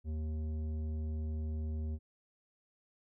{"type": "tone with tanh clipping", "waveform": "triangle", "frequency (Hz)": 77.78, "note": "D#2", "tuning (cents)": 0, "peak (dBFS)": -36, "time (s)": [0.04, 1.99], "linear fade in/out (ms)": 50, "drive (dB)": 15, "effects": []}